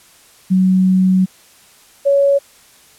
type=tone pair in turn; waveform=sine; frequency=186.7 / 559.5 Hz; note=F#3 / C#5; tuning=+16 / +16 cents; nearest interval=octave + perfect fifth; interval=1900 cents; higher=second; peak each=-9 dBFS; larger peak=neither; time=0.5-1.26 / 2.05-2.39 s; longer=first; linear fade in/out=20 ms; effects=white hiss -47 dBFS RMS until 2.98 s + low-pass 12000 Hz 12 dB/octave